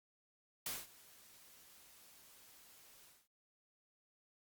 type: noise with ADSR envelope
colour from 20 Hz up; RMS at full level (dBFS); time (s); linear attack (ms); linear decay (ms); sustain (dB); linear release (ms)
white; -40; 0.66-3.28; 3; 200; -22; 230
effects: Opus 48 kbps